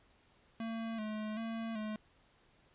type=tone with vibrato; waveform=square; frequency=220.4 Hz; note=A3; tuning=3 cents sharp; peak=-38 dBFS; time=0.6-1.96 s; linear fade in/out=2 ms; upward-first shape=square; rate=1.3 Hz; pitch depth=47 cents each way; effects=pink hiss -68 dBFS RMS until 2.74 s + resampled to 8000 Hz